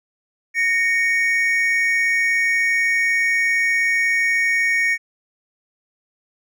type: tone pair together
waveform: triangle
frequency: 1852.6 / 2236 Hz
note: A#6 / C#7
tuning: -11 / +14 cents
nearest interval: minor third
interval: 325 cents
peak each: -17 dBFS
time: 0.54-4.98 s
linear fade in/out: 50 ms
effects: none